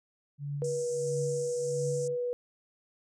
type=tone with tremolo; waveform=sine; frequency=143.3 Hz; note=D3; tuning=42 cents flat; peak=-31 dBFS; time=0.38-2.18 s; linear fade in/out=50 ms; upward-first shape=triangle; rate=1.5 Hz; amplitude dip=100%
type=tone with pitch glide; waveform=sine; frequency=482.8 to 489 Hz; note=B4 to B4; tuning=-39 to -17 cents; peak=-29 dBFS; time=0.62-2.33 s; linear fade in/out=0 ms; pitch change=+22 cents; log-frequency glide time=1.27-1.98 s
type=band-pass noise; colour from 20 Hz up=white; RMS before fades=-46 dBFS; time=0.64-2.08 s; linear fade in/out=5 ms; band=5700 to 8500 Hz; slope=48 dB/octave
effects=none